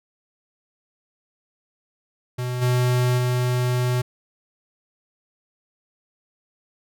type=tone with level steps; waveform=square; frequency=124.5 Hz; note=B2; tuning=14 cents sharp; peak=-25 / -18 / -20 dBFS; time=2.38-4.02 s; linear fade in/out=10 ms; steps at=2.61 / 3.17 s; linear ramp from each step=20 ms; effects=none